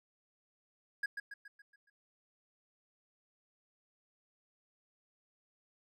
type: tone with echo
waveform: triangle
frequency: 1646 Hz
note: G#6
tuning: 16 cents flat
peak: -30 dBFS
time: 1.03-1.06 s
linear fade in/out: 5 ms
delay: 140 ms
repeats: 6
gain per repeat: -6 dB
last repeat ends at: 1.9 s
effects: none